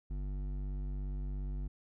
sine tone with hard clipping, 48.6 Hz, G1, 14 cents flat, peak -37 dBFS, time 0.1-1.68 s, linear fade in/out 10 ms, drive 11 dB, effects none

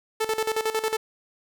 sawtooth tone with tremolo, 439.5 Hz, A4, 2 cents flat, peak -18 dBFS, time 0.2-0.97 s, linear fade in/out 10 ms, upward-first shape square, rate 11 Hz, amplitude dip 75%, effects none

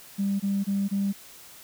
sine tone bursts, 198.3 Hz, G3, 20 cents sharp, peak -22 dBFS, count 4, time 0.18-1.129 s, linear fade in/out 20 ms, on 220 ms, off 23 ms, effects tanh soft clip ceiling -18 dBFS + white hiss -48 dBFS RMS until 1.63 s

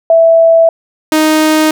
sine / sawtooth tone pair in turn, 659.3 / 311.1 Hz, E5 / D#4, 0 / 0 cents, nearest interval octave + minor second, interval 1300 cents, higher first, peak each -3 dBFS, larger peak neither, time 0.1-0.69 / 1.12-1.71 s, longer neither, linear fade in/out 2 ms, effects none

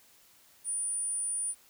sine tone, 9397 Hz, D9, in tune, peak -30 dBFS, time 0.64-1.55 s, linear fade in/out 50 ms, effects white hiss -61 dBFS RMS until 1.69 s

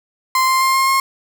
35% pulse tone with pitch steps, 1042 / 1049.9 / 1057.8 / 1065.7 / 1073.8 Hz, C6 / C6 / C6 / C6 / C6, -7 / +6 / +19 / +31 / +45 cents, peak -11 dBFS, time 0.35-1 s, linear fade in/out 2 ms, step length 130 ms, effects none

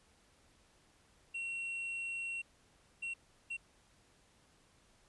triangle tone bursts at uneven times, 2730 Hz, F7, 40 cents flat, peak -36 dBFS, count 3, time 1.34-2.42 / 3.02-3.14 / 3.5-3.57 s, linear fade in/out 10 ms, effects pink hiss -68 dBFS RMS until 5.08 s + resampled to 24000 Hz

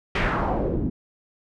pink noise with low-pass filter sweep, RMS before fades -24 dBFS, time 0.15-0.9 s, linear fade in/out 5 ms, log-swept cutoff 2600 to 220 Hz, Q 2.1, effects none

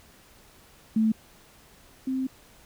sine tone pair in turn, 220 / 262 Hz, A3 / C4, 0 / +2 cents, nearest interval minor third, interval 302 cents, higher second, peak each -19 / -25 dBFS, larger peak first, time 0.96-1.12 / 2.07-2.27 s, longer second, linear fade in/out 5 ms, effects pink hiss -55 dBFS RMS until 2.65 s

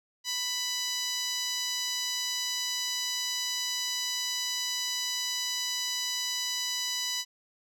10% pulse tone with band-pass filter, 991 Hz, B5, 6 cents sharp, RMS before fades -32 dBFS, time 0.24-7.25 s, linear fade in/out 50 ms, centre 5900 Hz, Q 0.9, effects none

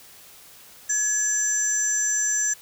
sine tone cluster, 1709 / 6000 / 7360 Hz, G#6 / F#8 / A#8, +49 / +23 / -23 cents, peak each -29 / -24 / -24 dBFS, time 0.89-2.54 s, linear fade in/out 10 ms, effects white hiss -48 dBFS RMS until 2.61 s

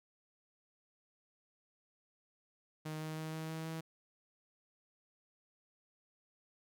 sawtooth tone with pitch steps, 155.56 / 156.73 / 157.91 / 159.1 / 160.3 / 161.51 Hz, D#3 / D#3 / D#3 / D#3 / E3 / E3, 0 / +13 / +26 / +39 / -48 / -35 cents, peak -36 dBFS, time 2.85-3.81 s, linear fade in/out 10 ms, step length 160 ms, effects none

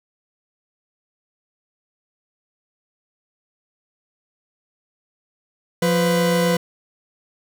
40% pulse tone pair together, 176 / 500.4 Hz, F3 / B4, +14 / +23 cents, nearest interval octave + tritone, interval 1809 cents, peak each -18 dBFS, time 5.82-6.57 s, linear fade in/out 5 ms, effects none

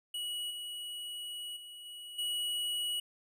square tone with level steps, 2922 Hz, F#7, 22 cents flat, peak -36 / -40 / -47 / -45 / -33 dBFS, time 0.14-3 s, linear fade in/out 5 ms, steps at 0.5 / 1.56 / 1.85 / 2.18 s, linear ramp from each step 10 ms, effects none

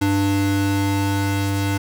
square tone pair together, 98.81 / 296.1 Hz, G2 / D4, +14 / +14 cents, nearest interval octave + perfect fifth, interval 1900 cents, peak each -21 dBFS, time 0.01-1.78 s, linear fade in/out 10 ms, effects none

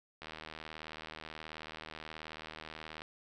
click train, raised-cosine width 0.3 ms, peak -28 dBFS, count 221, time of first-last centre 0.22-3.019 s, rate 78.6 Hz, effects none

